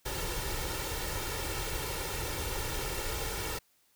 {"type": "noise with comb filter", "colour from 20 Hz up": "pink", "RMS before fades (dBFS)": -35, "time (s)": [0.05, 3.59], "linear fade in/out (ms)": 10, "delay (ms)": 2.2, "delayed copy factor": 0.65, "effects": ["white hiss -69 dBFS RMS until 3.95 s"]}